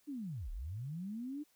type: linear two-way sweep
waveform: sine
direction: down then up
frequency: 305.2 to 32.66 to 305.2 Hz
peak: -39 dBFS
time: 0.07-1.44 s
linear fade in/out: 20 ms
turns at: 0.51 s
effects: white hiss -72 dBFS RMS until 1.55 s